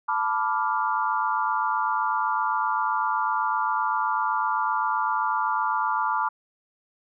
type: chord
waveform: sine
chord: B half-diminished seventh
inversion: third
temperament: equal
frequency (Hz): 880 / 987.8 / 1174.7 / 1396.9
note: A5 / B5 / D6 / F6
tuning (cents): 0 / 0 / 0 / 0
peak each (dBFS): -27 / -27 / -27 / -30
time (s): 0.08-6.29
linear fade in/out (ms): 10
effects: none